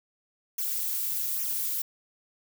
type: noise with flanger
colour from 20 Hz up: violet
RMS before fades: -30 dBFS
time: 0.58-1.82 s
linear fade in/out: 5 ms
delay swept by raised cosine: 0.23 to 5.93 ms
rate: 1.2 Hz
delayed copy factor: -0.85
effects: none